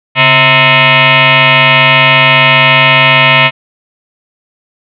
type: tone with frequency modulation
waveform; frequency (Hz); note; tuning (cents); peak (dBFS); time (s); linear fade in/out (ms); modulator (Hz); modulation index
sine; 138.59; C#3; 0; -3; 0.15-3.51; 50; 392; 7.4
effects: none